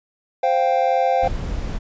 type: chord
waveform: triangle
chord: C suspended fourth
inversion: none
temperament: equal with one note detuned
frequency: 523.3 / 702.1 / 784 Hz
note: C5 / F5 / G5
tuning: 0 / +9 / 0 cents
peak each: -18 dBFS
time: 0.43-1.28 s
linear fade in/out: 5 ms
type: noise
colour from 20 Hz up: brown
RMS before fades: -25 dBFS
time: 1.22-1.79 s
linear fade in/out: 20 ms
effects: resampled to 16000 Hz